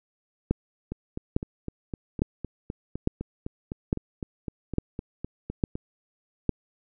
two click trains, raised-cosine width 3 ms, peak -19 / -9 dBFS, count 20 / 8, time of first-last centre 0.92-5.755 / 0.51-6.493 s, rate 3.93 / 1.17 Hz, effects none

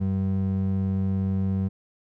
triangle ring-modulated tone, 143.4 Hz, D3, 41 cents flat, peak -17 dBFS, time 0-1.69 s, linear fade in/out 20 ms, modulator 48.6 Hz, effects none

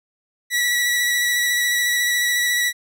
sawtooth tone with vibrato, 1943 Hz, B6, 29 cents flat, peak -14 dBFS, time 0.5-2.73 s, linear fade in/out 50 ms, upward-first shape square, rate 14 Hz, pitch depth 13 cents each way, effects none

